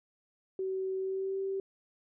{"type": "tone with pitch glide", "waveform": "sine", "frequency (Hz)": [379.6, 387.6], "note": ["F#4", "G4"], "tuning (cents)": [44, -20], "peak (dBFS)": -31, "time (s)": [0.59, 1.6], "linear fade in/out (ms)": 2, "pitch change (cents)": 36, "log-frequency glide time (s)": [0.97, 1.39], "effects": []}